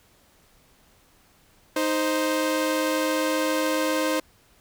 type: tone pair together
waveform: sawtooth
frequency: 311.1 / 522.7 Hz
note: D#4 / C5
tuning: 0 / -2 cents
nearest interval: major sixth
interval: 898 cents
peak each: -21 / -21 dBFS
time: 1.76-4.2 s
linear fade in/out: 5 ms
effects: pink hiss -59 dBFS RMS until 4.6 s